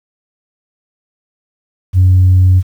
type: tone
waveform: sine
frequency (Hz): 92.2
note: F#2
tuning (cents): -6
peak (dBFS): -3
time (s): 1.93-2.63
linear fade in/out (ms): 50
effects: tanh soft clip ceiling -2 dBFS + 7-bit